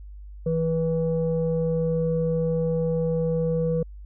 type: tone pair together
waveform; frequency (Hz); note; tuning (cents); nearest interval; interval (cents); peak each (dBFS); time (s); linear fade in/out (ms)
sine; 163.2 / 489; E3 / B4; -17 / -17; octave + perfect fifth; 1900; -23; 0.46-3.83; 5
effects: tanh soft clip ceiling -15 dBFS + added 50 Hz sine -38 dBFS peak until 4.05 s

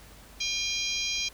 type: harmonic tone with a mistuned harmonic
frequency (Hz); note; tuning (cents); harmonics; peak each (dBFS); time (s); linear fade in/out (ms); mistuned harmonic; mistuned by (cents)
804; G5; +44; 3 / 4 / 5 / 6 / 7 / 8; -33 / -34 / -35 / -36 / -36 / -37; 0.4-1.29; 10; 6; +25
effects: added 50 Hz sine -52 dBFS peak until 1.33 s + pink hiss -52 dBFS RMS until 1.33 s

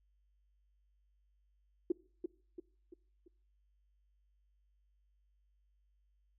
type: tone with echo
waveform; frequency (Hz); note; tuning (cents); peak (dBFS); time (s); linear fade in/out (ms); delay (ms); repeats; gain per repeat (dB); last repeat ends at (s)
sine; 349.2; F4; 0; -27; 1.9-1.92; 5; 340; 4; -7; 3.28
effects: noise-tail reverb RT60 0.5 s tail -22 dB re dry + added 50 Hz sine -70 dBFS peak until 6.38 s

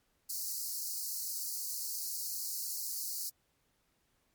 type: high-pass noise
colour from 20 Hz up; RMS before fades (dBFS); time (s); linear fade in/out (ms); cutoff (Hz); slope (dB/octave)
white; -38; 0.29-3.3; 10; 4300; 96
effects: pink hiss -75 dBFS RMS until 4.34 s + MP3 96 kbps

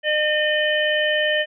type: harmonic tone with a mistuned harmonic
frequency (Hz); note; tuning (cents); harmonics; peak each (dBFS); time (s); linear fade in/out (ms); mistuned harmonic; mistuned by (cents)
607; D#5; -43; 1 / 3 / 4 / 5; -21 / -21 / -32 / -24; 0.03-1.46; 50; 4; +30
effects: none

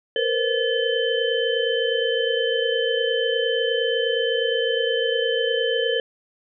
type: tone cluster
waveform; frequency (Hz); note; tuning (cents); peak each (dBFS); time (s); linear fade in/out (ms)
sine; 462.4 / 490.8 / 522 / 1725 / 3073; A#4 / B4 / C5 / A6 / G7; -14 / -11 / -4 / -35 / -35; -23 / -29 / -26 / -28 / -26; 0.16-6; 2
effects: none

